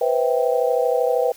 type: chord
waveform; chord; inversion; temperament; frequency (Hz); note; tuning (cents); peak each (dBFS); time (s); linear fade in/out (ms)
sine; C major seventh; third; just; 490.5 / 523.3 / 654.1 / 784.9; B4 / C5 / E5 / G5; -12 / 0 / -14 / +2; -19 / -23 / -24 / -25; 0.01-1.32; 5
effects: white hiss -47 dBFS RMS until 1.36 s